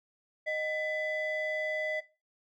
triangle ring-modulated tone, 690 Hz, F5, 21 cents flat, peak -25 dBFS, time 0.46-2.01 s, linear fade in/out 20 ms, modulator 1310 Hz, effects noise-tail reverb RT60 0.3 s tail -18 dB re dry

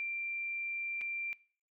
sine tone with dropouts, 2364 Hz, D7, 11 cents sharp, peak -34 dBFS, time 0-1.33 s, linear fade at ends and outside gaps 0 ms, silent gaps 1.011-1.015 s, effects noise-tail reverb RT60 0.5 s tail -23 dB re dry

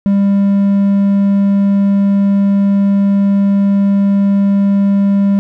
triangle tone, 199 Hz, G3, 26 cents sharp, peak -6 dBFS, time 0.06-5.39 s, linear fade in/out 0 ms, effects none

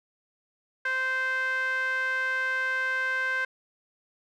sawtooth tone with band-pass filter, 520 Hz, C5, 11 cents flat, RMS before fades -28 dBFS, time 0.85-3.45 s, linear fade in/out 5 ms, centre 1700 Hz, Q 9.6, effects none

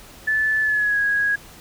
sine tone with pitch glide, 1743 to 1654.7 Hz, A6 to G#6, -17 to -7 cents, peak -17 dBFS, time 0.27-1.36 s, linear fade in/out 10 ms, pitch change -90 cents, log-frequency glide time 0.61-0.99 s, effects pink hiss -44 dBFS RMS until 1.6 s

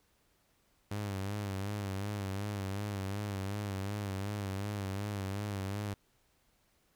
sawtooth tone with vibrato, 100 Hz, G2, 35 cents sharp, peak -31 dBFS, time 0.91-5.94 s, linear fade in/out 5 ms, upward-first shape sine, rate 2.7 Hz, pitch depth 71 cents each way, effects pink hiss -72 dBFS RMS until 6.95 s

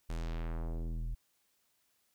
square tone with low-pass filter sweep, 41.2 Hz, E1, in tune, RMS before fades -37 dBFS, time 0.09-1.15 s, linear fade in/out 10 ms, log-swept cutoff 12000 to 88 Hz, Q 1, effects white hiss -75 dBFS RMS until 2.14 s

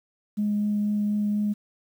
sine tone with vibrato, 208.1 Hz, G#3, 4 cents sharp, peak -21 dBFS, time 0.37-1.54 s, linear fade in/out 20 ms, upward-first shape triangle, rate 4.1 Hz, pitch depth 9 cents each way, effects tanh soft clip ceiling -17 dBFS + 9-bit

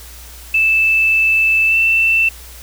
sine tone with pitch glide, 2636 to 2670 Hz, E7 to E7, -1 to +22 cents, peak -10 dBFS, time 0.54-2.29 s, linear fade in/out 5 ms, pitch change +23 cents, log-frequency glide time 1.67-1.76 s, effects added 60 Hz sine -36 dBFS peak until 2.62 s + white hiss -38 dBFS RMS until 2.62 s

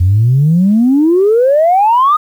sine exponential sweep, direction up, 86.1 to 1259 Hz, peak -5 dBFS, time 0-2.17 s, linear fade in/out 10 ms, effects tanh soft clip ceiling -2 dBFS + 7-bit

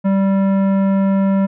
triangle tone with tanh clipping, 194.8 Hz, G3, 11 cents flat, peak -14 dBFS, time 0.04-1.47 s, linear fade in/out 20 ms, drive 18 dB, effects none

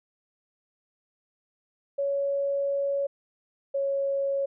sine tone pair in turn, 559 / 552.6 Hz, C#5 / C#5, +14 / -6 cents, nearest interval unison, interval 20 cents, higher first, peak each -24 dBFS, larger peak neither, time 1.98-3.07 / 3.74-4.46 s, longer first, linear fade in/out 10 ms, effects none

